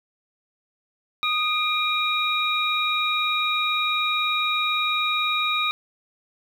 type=tone cluster; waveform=sine; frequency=1241 / 2397 / 3793 Hz; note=D#6 / D7 / A#7; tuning=-5 / +35 / +29 cents; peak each=-25 dBFS; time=1.23-5.71 s; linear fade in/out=0 ms; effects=8-bit